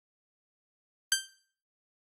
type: tone with exponential decay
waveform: 10% pulse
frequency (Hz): 1568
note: G6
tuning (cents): 0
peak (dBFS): -11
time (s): 1.12-1.29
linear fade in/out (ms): 1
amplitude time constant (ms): 36
effects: noise-tail reverb RT60 0.5 s tail -17 dB re dry + AAC 64 kbps